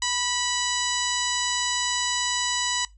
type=harmonic tone with a mistuned harmonic; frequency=987.8 Hz; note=B5; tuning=in tune; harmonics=1 / 2 / 3 / 4 / 5 / 6 / 7 / 8; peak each=-31 / -31 / -31 / -30 / -34 / -33 / -31 / -32 dBFS; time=0.02-2.85 s; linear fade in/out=2 ms; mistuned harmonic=2; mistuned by=-24 cents; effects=noise-tail reverb RT60 0.2 s tail -22 dB re dry + added 50 Hz sine -49 dBFS peak until 2.97 s